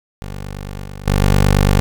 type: tone with level steps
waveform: 15% pulse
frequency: 49 Hz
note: G1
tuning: in tune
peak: -20 / -23 / -6 / -4 dBFS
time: 0.22-1.8 s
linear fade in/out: 0 ms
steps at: 0.84 / 1.06 / 1.21 s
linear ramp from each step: 20 ms
effects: none